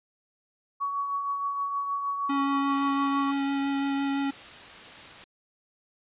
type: tone with tremolo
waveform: sine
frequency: 1124 Hz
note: C#6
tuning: 24 cents sharp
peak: -25 dBFS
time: 0.8-3.32 s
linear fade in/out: 20 ms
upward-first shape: triangle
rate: 6.4 Hz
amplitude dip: 45%
type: tone with vibrato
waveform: square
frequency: 277.2 Hz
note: C#4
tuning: in tune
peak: -26 dBFS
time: 2.29-4.31 s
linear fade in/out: 10 ms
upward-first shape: sine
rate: 5.9 Hz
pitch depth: 9 cents each way
type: noise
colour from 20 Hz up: white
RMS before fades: -44 dBFS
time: 2.69-5.24 s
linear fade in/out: 0 ms
effects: resampled to 8000 Hz